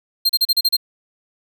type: tone bursts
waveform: 45% pulse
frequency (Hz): 4186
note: C8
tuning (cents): 0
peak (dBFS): -12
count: 7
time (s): 0.25-0.768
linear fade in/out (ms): 10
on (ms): 44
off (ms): 35
effects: none